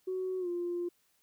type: tone with pitch glide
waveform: sine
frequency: 372.4 to 349.5 Hz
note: F#4 to F4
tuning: +11 to +1 cents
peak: -31 dBFS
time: 0.07-0.89 s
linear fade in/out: 10 ms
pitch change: -110 cents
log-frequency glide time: 0.39-0.48 s
effects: tanh soft clip ceiling -27 dBFS + white hiss -72 dBFS RMS until 1.22 s